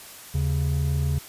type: tone pair together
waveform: triangle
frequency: 77.78 / 138.59 Hz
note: D#2 / C#3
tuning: 0 / 0 cents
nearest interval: minor seventh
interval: 1000 cents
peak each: -22 dBFS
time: 0.34-1.19 s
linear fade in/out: 10 ms
effects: white hiss -43 dBFS RMS until 1.28 s + resampled to 32000 Hz